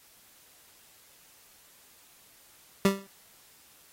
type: tone with exponential decay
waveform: 25% pulse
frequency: 196 Hz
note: G3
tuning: in tune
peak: -13 dBFS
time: 2.85-3.07 s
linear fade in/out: 2 ms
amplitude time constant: 47 ms
effects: white hiss -58 dBFS RMS until 3.92 s + AAC 48 kbps